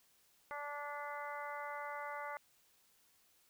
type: harmonic tone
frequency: 290.6 Hz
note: D4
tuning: 18 cents flat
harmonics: 2 / 3 / 4 / 5 / 6 / 7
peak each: -48 / -46 / -47 / -49 / -56 / -50 dBFS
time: 0.51-2.37 s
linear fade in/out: 0 ms
effects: white hiss -71 dBFS RMS until 3.49 s